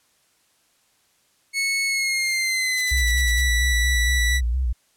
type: tone with pitch glide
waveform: sawtooth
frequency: 2200 to 1960 Hz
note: C#7 to B6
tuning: -14 to -14 cents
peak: -17 dBFS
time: 1.53-4.41 s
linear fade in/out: 50 ms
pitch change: -200 cents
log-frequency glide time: 1.86-3.11 s
type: noise bursts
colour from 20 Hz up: violet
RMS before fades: -29 dBFS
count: 7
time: 2.77-3.415 s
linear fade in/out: 5 ms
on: 45 ms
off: 55 ms
type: tone with vibrato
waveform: sine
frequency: 61.74 Hz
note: B1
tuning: in tune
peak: -19 dBFS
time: 2.91-4.73 s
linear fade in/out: 10 ms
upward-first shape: square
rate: 4.3 Hz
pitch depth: 85 cents each way
effects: white hiss -63 dBFS RMS until 4.96 s + low-pass 11000 Hz 12 dB/octave